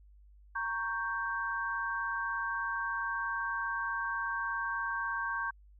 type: chord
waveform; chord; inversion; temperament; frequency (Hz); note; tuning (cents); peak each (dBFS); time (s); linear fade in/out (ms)
sine; G diminished; first; equal; 932.3 / 1108.7 / 1568; Bb5 / Db6 / G6; 0 / 0 / 0; -39 / -37 / -34; 0.55-5.51; 10
effects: added 50 Hz sine -55 dBFS peak until 5.79 s